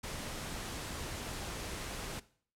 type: noise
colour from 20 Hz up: pink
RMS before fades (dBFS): -41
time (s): 0.03-2.2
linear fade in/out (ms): 10
effects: noise-tail reverb RT60 0.5 s tail -18 dB re dry + low-pass 11000 Hz 12 dB/octave